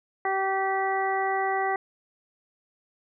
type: harmonic tone with a mistuned harmonic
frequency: 385.8 Hz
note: G4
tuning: 28 cents flat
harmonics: 1 / 2 / 3 / 4 / 5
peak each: -30 / -26 / -33 / -37 / -31 dBFS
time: 0.25-1.76 s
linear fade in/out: 2 ms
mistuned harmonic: 5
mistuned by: +20 cents
effects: none